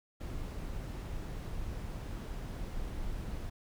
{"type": "noise", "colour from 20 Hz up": "brown", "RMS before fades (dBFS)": -39, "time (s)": [0.2, 3.5], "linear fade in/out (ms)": 10, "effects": []}